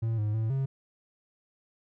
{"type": "tone with pitch steps", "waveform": "triangle", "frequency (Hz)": [113.3, 105.8, 111.1, 134.8], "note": ["A#2", "G#2", "A2", "C#3"], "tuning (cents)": [-49, 33, 17, -48], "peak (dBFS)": -24, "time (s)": [0.02, 0.66], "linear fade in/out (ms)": 10, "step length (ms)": 160, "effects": []}